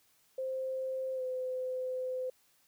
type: tone with pitch glide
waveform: sine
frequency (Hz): 523.3 to 511.3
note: C5 to C5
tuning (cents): 0 to -40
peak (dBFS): -33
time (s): 0.38-2.3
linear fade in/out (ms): 5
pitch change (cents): -40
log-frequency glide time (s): 1.15-1.22
effects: white hiss -69 dBFS RMS until 2.67 s